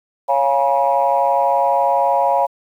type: chord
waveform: sine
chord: C# dominant seventh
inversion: none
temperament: equal with one note detuned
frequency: 554.4 / 698.5 / 830.6 / 962.4 Hz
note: C#5 / E#5 / G#5 / B5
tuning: 0 / 0 / 0 / -45 cents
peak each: -18 dBFS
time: 0.28-2.47 s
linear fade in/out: 20 ms
effects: tanh soft clip ceiling -4 dBFS + 8-bit